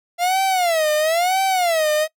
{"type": "tone with vibrato", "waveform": "45% pulse", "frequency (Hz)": 684, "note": "F5", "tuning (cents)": -36, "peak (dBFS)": -16, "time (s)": [0.18, 2.08], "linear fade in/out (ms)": 50, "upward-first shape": "sine", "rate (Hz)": 1, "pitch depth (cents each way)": 210, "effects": ["noise-tail reverb RT60 0.1 s tail -22 dB re dry"]}